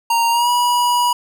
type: tone with pitch glide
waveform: square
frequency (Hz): 929 to 970.7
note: A#5 to B5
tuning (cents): -6 to -30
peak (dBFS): -14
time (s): 0.1-1.13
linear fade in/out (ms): 5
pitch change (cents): +76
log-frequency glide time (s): 0.3-0.49
effects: none